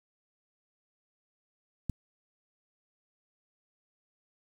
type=click; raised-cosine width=5 ms; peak=-19 dBFS; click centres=1.897 s; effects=8-bit